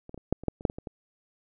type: clicks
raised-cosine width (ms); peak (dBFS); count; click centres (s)
2; -30 / -25 / -29 / -10 / -28 / -11 / -29 / -7 / -22 / -24 / -23; 11; 0.094 / 0.144 / 0.177 / 0.326 / 0.436 / 0.483 / 0.609 / 0.652 / 0.699 / 0.785 / 0.872
effects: none